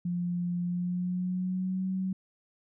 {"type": "tone with pitch glide", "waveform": "sine", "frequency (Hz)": [175.6, 188.2], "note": ["F3", "F#3"], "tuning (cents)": [10, 30], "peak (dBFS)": -28, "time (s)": [0.05, 2.13], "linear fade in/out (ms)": 5, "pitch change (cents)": 120, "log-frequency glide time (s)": [0.63, 1.87], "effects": []}